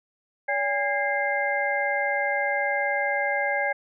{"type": "tone cluster", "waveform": "sine", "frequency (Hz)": [571, 810, 1631, 2094], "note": ["D5", "G#5", "G#6", "C7"], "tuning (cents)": [-49, -43, -32, 1], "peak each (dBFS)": -28, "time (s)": [0.48, 3.73], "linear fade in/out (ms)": 10, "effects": []}